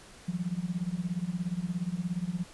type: tone with tremolo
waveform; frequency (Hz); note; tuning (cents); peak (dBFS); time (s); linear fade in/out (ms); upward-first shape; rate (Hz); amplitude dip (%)
sine; 177; F3; +23; -26; 0.28-2.44; 5; sine; 17; 90
effects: pink hiss -52 dBFS RMS until 2.53 s + resampled to 24000 Hz